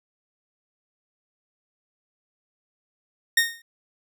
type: tone with exponential decay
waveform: sawtooth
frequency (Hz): 1848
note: A#6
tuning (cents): -16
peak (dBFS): -10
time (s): 3.37-3.62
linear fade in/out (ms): 5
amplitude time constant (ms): 54
effects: none